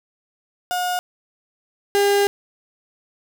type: tone pair in turn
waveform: 35% pulse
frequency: 720 / 403.1 Hz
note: F#5 / G4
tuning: -47 / +48 cents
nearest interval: minor seventh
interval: 1005 cents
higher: first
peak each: -19 / -13 dBFS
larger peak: second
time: 0.71-0.99 / 1.95-2.27 s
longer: second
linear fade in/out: 0 ms
effects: none